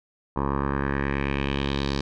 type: tone with low-pass filter sweep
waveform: 10% pulse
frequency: 69.3 Hz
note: C#2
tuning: in tune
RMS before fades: -26 dBFS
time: 0.36-2.01 s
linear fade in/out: 5 ms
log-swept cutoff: 990 to 4700 Hz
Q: 2.9
effects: none